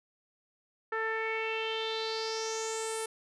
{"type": "tone with low-pass filter sweep", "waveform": "sawtooth", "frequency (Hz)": 444.5, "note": "A4", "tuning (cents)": 18, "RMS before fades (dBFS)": -34, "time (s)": [0.92, 3.06], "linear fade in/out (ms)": 5, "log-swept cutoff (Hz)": [1600, 9800], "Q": 5.3, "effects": []}